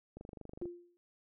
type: click train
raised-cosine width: 2 ms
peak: -34 dBFS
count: 13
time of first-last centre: 0.17-0.656 s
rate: 24.7 Hz
type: tone with exponential decay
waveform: sine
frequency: 349.2 Hz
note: F4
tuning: in tune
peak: -34 dBFS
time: 0.62-0.97 s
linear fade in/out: 0 ms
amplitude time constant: 76 ms
effects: none